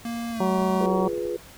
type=tone with pitch glide; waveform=square; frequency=233.1 to 216.2 Hz; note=A#3 to A3; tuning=0 to -30 cents; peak=-29 dBFS; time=0.05-0.86 s; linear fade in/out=2 ms; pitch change=-130 cents; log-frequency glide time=0.31-0.47 s
type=harmonic tone; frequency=187.5 Hz; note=F#3; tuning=23 cents sharp; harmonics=1 / 2 / 3 / 4 / 5 / 6; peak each=-24 / -27 / -29 / -30 / -31 / -32 dBFS; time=0.4-1.08 s; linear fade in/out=5 ms
type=clicks; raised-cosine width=2 ms; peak=-30 dBFS; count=12; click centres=0.586 / 0.619 / 0.698 / 0.862 / 0.94 / 0.97 / 1.007 / 1.048 / 1.093 / 1.133 / 1.179 / 1.254 s
type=chord; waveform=sine; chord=F diminished; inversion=none; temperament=equal; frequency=349.2 / 415.3 / 493.9 Hz; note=F4 / Ab4 / Cb5; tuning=0 / 0 / 0 cents; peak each=-30 dBFS; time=0.8-1.37 s; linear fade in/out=10 ms
effects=pink hiss -47 dBFS RMS until 1.57 s